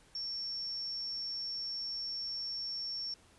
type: tone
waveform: sine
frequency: 5460 Hz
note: F8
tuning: 40 cents flat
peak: -36 dBFS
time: 0.15-3.14 s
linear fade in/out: 2 ms
effects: pink hiss -63 dBFS RMS until 3.38 s + resampled to 24000 Hz